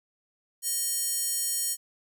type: tone with high-pass filter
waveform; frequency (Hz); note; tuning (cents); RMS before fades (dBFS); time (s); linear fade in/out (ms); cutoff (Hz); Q
square; 620; D#5; -6; -29; 0.62-1.77; 50; 8100; 1.8
effects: none